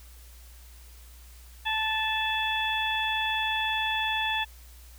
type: harmonic tone with a mistuned harmonic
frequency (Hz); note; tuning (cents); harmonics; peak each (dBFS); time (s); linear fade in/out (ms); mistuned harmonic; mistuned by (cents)
877; A5; -6; 1 / 2 / 3 / 4; -30 / -31 / -32 / -31; 1.65-4.45; 20; 4; -41
effects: added 60 Hz sine -47 dBFS peak until 4.98 s + white hiss -55 dBFS RMS until 4.98 s